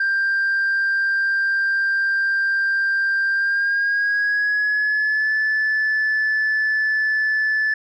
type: tone with pitch glide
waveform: sine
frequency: 1586 to 1739.6 Hz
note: G6 to A6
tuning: +20 to -20 cents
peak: -15 dBFS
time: 0-7.74 s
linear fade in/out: 5 ms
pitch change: +160 cents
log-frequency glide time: 3.32-5.32 s
effects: tanh soft clip ceiling -15 dBFS